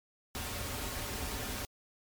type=noise with comb filter; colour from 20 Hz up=pink; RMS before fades=-38 dBFS; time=0.35-1.65 s; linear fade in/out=0 ms; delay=6 ms; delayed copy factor=-0.6; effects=MP3 96 kbps